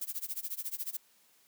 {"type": "noise with tremolo", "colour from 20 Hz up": "violet", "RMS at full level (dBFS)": -35, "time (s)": [0.01, 0.97], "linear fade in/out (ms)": 5, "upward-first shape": "sine", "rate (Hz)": 14, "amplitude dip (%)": 95, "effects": ["white hiss -66 dBFS RMS until 1.47 s", "high-pass 150 Hz 12 dB/octave"]}